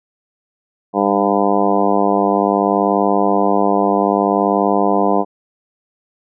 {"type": "harmonic tone with a mistuned harmonic", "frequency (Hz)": 100.6, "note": "G2", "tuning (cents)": 45, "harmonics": [2, 3, 4, 5, 6, 7, 8, 9, 10], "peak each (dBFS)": [-20, -20, -20, -21, -23, -18, -23, -23, -23], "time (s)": [0.93, 5.25], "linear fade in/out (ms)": 50, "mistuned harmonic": 2, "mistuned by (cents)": -16, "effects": []}